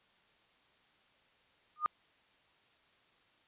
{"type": "tone with exponential growth", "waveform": "sine", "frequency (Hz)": 1221, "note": "D#6", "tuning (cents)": -33, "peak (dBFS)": -23, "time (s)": [1.76, 1.86], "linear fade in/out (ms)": 0, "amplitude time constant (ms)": 20, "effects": ["white hiss -68 dBFS RMS until 3.47 s", "resampled to 8000 Hz"]}